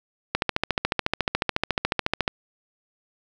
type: click train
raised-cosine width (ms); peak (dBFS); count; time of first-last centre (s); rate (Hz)
0.3; -5; 28; 0.35-2.279; 14
effects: none